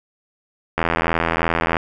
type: click train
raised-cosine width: 0.5 ms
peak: -3 dBFS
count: 83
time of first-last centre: 0.78-1.768 s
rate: 83 Hz
effects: none